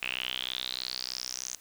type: tone with band-pass filter sweep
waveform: sawtooth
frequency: 63.2 Hz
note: B1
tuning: 41 cents sharp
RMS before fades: -36 dBFS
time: 0.02-1.56 s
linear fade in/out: 0 ms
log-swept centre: 2600 to 6500 Hz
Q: 8.2
effects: white hiss -57 dBFS RMS until 1.6 s